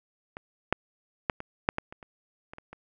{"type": "clicks", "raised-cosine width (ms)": 0.5, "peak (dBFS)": [-23, -7, -9, -22, -6, -14, -27, -30, -26, -28, -28], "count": 11, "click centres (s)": [0.369, 0.726, 1.298, 1.404, 1.689, 1.784, 1.925, 2.028, 2.535, 2.584, 2.73], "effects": []}